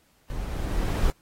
brown noise with level ramp, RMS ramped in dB -33 to -21 dBFS, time 0.3-1.1 s, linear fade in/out 0 ms, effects pink hiss -64 dBFS RMS until 1.21 s + AAC 48 kbps

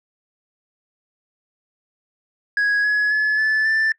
sine tone with pitch steps, 1661.2 / 1687.3 / 1713.8 / 1740.8 / 1768.1 Hz, G#6 / G#6 / A6 / A6 / A6, 0 / +27 / -46 / -19 / +8 cents, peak -13 dBFS, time 2.57-3.92 s, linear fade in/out 2 ms, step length 270 ms, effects noise-tail reverb RT60 0.1 s tail -24 dB re dry + tanh soft clip ceiling -15 dBFS

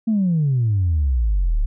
sine exponential sweep, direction down, 230 to 33.88 Hz, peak -14 dBFS, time 0.07-1.66 s, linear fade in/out 10 ms, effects tanh soft clip ceiling -12 dBFS

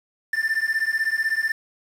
triangle beating tone pair, 1772 / 1788 Hz, A6 / A6, +12 / +27 cents, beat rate 16 Hz, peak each -22 dBFS, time 0.33-1.52 s, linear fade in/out 5 ms, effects resampled to 32000 Hz + 7-bit

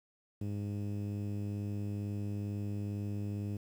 sawtooth tone with low-pass filter, 102.2 Hz, G#2, 27 cents flat, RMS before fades -37 dBFS, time 0.41-3.57 s, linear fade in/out 5 ms, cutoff 320 Hz, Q 1.1, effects 10-bit

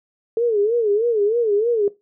sine tone with vibrato, 440 Hz, A4, in tune, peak -15 dBFS, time 0.37-1.88 s, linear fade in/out 2 ms, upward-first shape sine, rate 3.2 Hz, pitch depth 150 cents each way, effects noise-tail reverb RT60 0.2 s tail -17 dB re dry

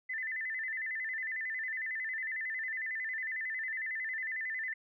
sine tone with vibrato, 1900 Hz, A#6, 33 cents sharp, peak -34 dBFS, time 0.09-4.74 s, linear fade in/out 10 ms, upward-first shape square, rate 11 Hz, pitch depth 110 cents each way, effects none

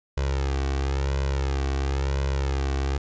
sawtooth tone with flanger, 68.2 Hz, C#2, 28 cents flat, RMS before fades -25 dBFS, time 0.17-2.98 s, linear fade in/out 5 ms, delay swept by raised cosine 2 to 2.65 ms, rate 0.97 Hz, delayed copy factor +0.95, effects resampled to 16000 Hz + 10-bit

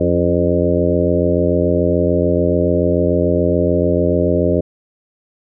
harmonic tone with a mistuned harmonic, 86.9 Hz, F2, 8 cents flat, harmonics 1 / 2 / 3 / 4 / 5 / 6 / 7, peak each -20 / -20 / -20 / -20 / -20 / -20 / -20 dBFS, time 0-4.61 s, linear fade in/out 10 ms, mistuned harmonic 3, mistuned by +53 cents, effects none

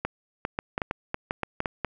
clicks, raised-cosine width 0.5 ms, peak -12 dBFS, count 12, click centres 0.05 / 0.451 / 0.589 / 0.779 / 0.818 / 0.911 / 1.144 / 1.309 / 1.433 / 1.604 / 1.658 / 1.847 s, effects none

